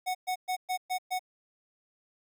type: tone bursts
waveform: square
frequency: 738 Hz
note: F#5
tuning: 5 cents flat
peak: -29 dBFS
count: 6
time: 0.06-1.194 s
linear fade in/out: 20 ms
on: 89 ms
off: 120 ms
effects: none